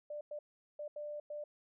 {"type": "tone bursts at uneven times", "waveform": "sine", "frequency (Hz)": 593, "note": "D5", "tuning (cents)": 17, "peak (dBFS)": -40, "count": 5, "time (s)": [[0.1, 0.21], [0.31, 0.39], [0.79, 0.88], [0.96, 1.2], [1.3, 1.44]], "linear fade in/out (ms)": 5, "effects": []}